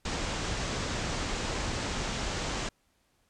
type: low-pass noise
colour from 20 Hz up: pink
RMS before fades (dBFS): -33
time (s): 0.05-2.69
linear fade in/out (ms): 5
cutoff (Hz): 7800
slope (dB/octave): 48
effects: pink hiss -71 dBFS RMS until 3.29 s + low-pass 12000 Hz 12 dB/octave